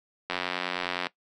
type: click train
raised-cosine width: 0.3 ms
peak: -12 dBFS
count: 70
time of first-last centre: 0.3-1.068 s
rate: 89.8 Hz
effects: noise-tail reverb RT60 0.1 s tail -19 dB re dry + high-pass 200 Hz 12 dB/octave